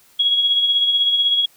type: tone with tremolo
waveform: sine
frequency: 3322 Hz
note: G#7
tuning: in tune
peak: -12 dBFS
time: 0.19-1.46 s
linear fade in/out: 10 ms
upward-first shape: sine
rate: 16 Hz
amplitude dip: 45%
effects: white hiss -53 dBFS RMS until 1.56 s